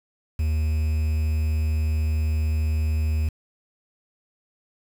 triangle tone with quantisation, 77.78 Hz, D#2, in tune, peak -18 dBFS, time 0.39-3.29 s, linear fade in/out 5 ms, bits 7, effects none

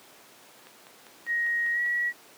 click train, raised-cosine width 0.3 ms, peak -31 dBFS, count 7, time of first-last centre 0.67-1.863 s, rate 5.03 Hz
sine tone with pitch glide, 1881 to 1925 Hz, A#6 to B6, +15 to -45 cents, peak -24 dBFS, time 1.26-2.13 s, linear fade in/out 50 ms, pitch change +40 cents, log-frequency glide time 1.73-1.8 s
effects pink hiss -52 dBFS RMS until 2.37 s + high-pass 300 Hz 12 dB/octave

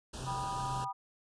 pink band-stop noise, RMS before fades -43 dBFS, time 0.13-0.85 s, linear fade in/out 10 ms, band 1700 to 2600 Hz, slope 96 dB/octave
triangle tone with tremolo, 130 Hz, C3, 11 cents flat, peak -36 dBFS, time 0.18-0.89 s, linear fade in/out 50 ms, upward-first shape triangle, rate 2.3 Hz, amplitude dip 65%
sine chord, G augmented, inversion none, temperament just, 784 / 980 / 1225 Hz, G5 / B5 / D#6, 0 / -14 / -27 cents, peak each -40 / -37 / -42 dBFS, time 0.26-0.93 s, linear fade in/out 20 ms
effects resampled to 22050 Hz

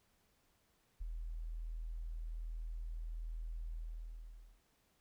sine tone with ADSR envelope, 40.63 Hz, E1, 24 cents flat, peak -36 dBFS, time 1-4.61 s, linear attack 18 ms, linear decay 6 ms, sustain -4 dB, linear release 860 ms, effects pink hiss -75 dBFS RMS until 5 s

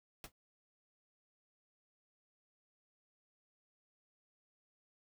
pink noise with exponential decay, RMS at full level -42 dBFS, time 0.24-0.32 s, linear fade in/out 2 ms, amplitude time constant 16 ms, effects none

